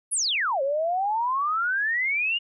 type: exponential two-way sweep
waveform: sine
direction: down then up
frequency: 11175 to 530 to 2895 Hz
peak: -22 dBFS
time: 0.11-2.39 s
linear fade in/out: 20 ms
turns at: 0.62 s
effects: none